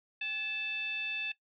sine tone with frequency modulation, 2636 Hz, E7, 1 cent flat, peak -33 dBFS, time 0.21-1.32 s, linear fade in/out 5 ms, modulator 920 Hz, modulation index 0.76, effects noise-tail reverb RT60 0.1 s tail -17 dB re dry

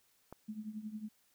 click, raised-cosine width 1 ms, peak -33 dBFS, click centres 0.326 s
sine tone with tremolo, 214.6 Hz, A3, 43 cents flat, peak -37 dBFS, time 0.48-1.09 s, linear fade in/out 10 ms, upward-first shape triangle, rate 11 Hz, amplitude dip 85%
effects white hiss -72 dBFS RMS until 1.34 s

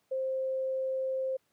sine tone, 526 Hz, C5, 9 cents sharp, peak -29 dBFS, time 0.11-1.37 s, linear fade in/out 10 ms, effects pink hiss -74 dBFS RMS until 1.52 s + high-pass 150 Hz 12 dB/octave

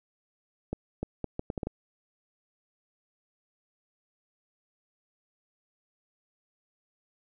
accelerating click train, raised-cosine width 2 ms, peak -18 dBFS, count 8, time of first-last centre 0.73-1.67 s, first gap 300 ms, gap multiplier 0.71, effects none

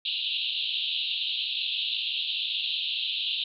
white band-pass noise, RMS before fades -30 dBFS, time 0.05-3.44 s, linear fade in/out 5 ms, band 2700 to 4000 Hz, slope 96 dB/octave, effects none

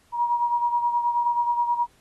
sine beating tone pair, 953 / 962.4 Hz, A#5 / B5, +38 / -45 cents, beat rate 9.4 Hz, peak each -21 / -28 dBFS, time 0.12-1.87 s, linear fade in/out 50 ms, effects pink hiss -61 dBFS RMS until 2 s + AAC 32 kbps

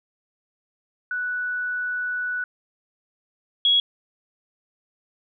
sine tone pair in turn, 1480 / 3329 Hz, F#6 / G#7, 0 / +3 cents, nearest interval octave + major second, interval 1403 cents, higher second, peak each -24 / -15 dBFS, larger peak second, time 1.11-2.44 / 3.65-3.8 s, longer first, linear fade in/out 2 ms, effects none

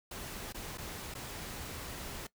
pink noise with dropouts, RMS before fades -43 dBFS, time 0.11-2.27 s, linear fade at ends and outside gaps 5 ms, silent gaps 0.525-0.544 / 0.775-0.781 / 1.141-1.15 s, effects noise-tail reverb RT60 0.1 s tail -19 dB re dry

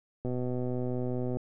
click train, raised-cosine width 2 ms, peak -21 dBFS, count 141, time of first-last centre 0.25-1.37 s, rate 125 Hz, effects none

